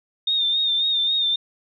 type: tone with vibrato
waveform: sine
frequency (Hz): 3651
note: A#7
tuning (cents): -37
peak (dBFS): -18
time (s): 0.27-1.36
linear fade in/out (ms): 5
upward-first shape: sine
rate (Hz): 3.7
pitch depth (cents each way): 48
effects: none